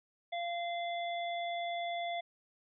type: harmonic tone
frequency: 690 Hz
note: F5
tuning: 21 cents flat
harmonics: 1 / 3 / 5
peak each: -35 / -43 / -45 dBFS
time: 0.32-2.21 s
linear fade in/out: 10 ms
effects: none

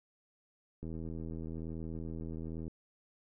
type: click train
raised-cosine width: 3 ms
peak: -30 dBFS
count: 151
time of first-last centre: 0.83-2.68 s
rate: 81.1 Hz
effects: none

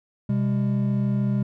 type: tone pair together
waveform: triangle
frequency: 128.08 / 201.4 Hz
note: C3 / G3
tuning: -37 / +47 cents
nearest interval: minor sixth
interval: 784 cents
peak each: -21 dBFS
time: 0.29-1.43 s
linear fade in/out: 5 ms
effects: none

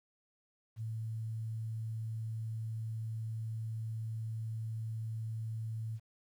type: tone with quantisation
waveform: sine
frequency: 111.5 Hz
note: A2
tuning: 23 cents sharp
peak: -36 dBFS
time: 0.76-6 s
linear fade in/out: 50 ms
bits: 11
effects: none

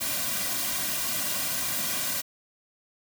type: noise with comb filter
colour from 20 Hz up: white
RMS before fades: -29 dBFS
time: 0-2.22 s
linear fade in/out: 20 ms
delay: 2.3 ms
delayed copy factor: -0.9
effects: none

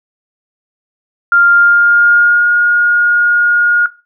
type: tone with pitch glide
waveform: sine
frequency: 1396.9 to 1430.4 Hz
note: F6 to F6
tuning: 0 to +41 cents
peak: -5 dBFS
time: 1.32-3.86 s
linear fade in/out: 2 ms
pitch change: +41 cents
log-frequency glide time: 1.46-2.48 s
effects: noise-tail reverb RT60 0.3 s tail -19 dB re dry

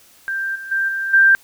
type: tone with level steps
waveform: sine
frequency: 1578 Hz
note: G6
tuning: 11 cents sharp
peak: -20 / -29 / -16 / -20 / -8 dBFS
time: 0.28-1.35 s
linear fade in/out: 0 ms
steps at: 0.55 / 0.71 / 0.88 / 1.13 s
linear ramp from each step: 10 ms
effects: white hiss -50 dBFS RMS until 1.43 s

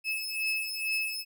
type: beating tone pair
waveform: 35% pulse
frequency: 2596 / 2598.2 Hz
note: E7 / E7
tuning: -27 / -26 cents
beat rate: 2.2 Hz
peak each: -31 dBFS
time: 0.04-1.25 s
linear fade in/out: 50 ms
effects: none

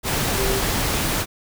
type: tone in noise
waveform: sine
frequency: 389.9 Hz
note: G4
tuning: 9 cents flat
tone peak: -24 dBFS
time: 0.35-0.62 s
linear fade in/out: 50 ms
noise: pink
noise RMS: -22 dBFS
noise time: 0.03-1.26 s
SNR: -5 dB
effects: none

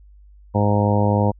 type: harmonic tone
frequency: 103.2 Hz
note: G#2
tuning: 10 cents flat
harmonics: 1 / 2 / 3 / 4 / 5 / 6 / 7 / 8 / 9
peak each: -18 / -21 / -27 / -28 / -23 / -28 / -29 / -28 / -26 dBFS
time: 0.54-1.32 s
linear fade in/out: 20 ms
effects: added 50 Hz sine -44 dBFS peak until 1.39 s

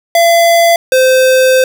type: tone pair in turn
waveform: square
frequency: 678 / 517.6 Hz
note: E5 / C5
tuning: +49 / -19 cents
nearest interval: perfect fourth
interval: 468 cents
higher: first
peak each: -6 dBFS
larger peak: neither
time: 0.15-0.76 / 0.92-1.64 s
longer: second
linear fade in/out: 2 ms
effects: none

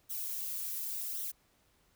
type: noise with flanger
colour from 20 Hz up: violet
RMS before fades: -38 dBFS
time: 0.09-1.32 s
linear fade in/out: 20 ms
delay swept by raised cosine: 0.41 to 5.51 ms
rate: 0.9 Hz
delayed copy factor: -0.75
effects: pink hiss -70 dBFS RMS until 1.95 s

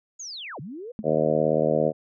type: linear two-way sweep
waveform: sine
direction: down then up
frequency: 6890 to 121.5 to 508 Hz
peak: -34 dBFS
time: 0.19-0.92 s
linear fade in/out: 10 ms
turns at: 0.6 s
type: tone with exponential decay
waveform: sine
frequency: 215.7 Hz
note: A3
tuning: 34 cents flat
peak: -24 dBFS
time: 0.99-1.07 s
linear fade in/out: 0 ms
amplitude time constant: 17 ms
type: harmonic tone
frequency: 77.78 Hz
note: D#2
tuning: in tune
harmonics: 2 / 3 / 4 / 5 / 6 / 7 / 8 / 9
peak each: -29 / -29 / -31 / -30 / -26 / -24 / -26 / -33 dBFS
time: 1.03-1.93 s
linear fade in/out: 50 ms
effects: none

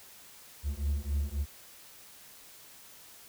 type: beating tone pair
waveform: triangle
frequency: 69.8 / 73.5 Hz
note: C#2 / D2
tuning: +13 / +2 cents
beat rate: 3.7 Hz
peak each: -30 dBFS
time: 0.63-1.46 s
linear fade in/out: 50 ms
effects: white hiss -53 dBFS RMS until 3.28 s

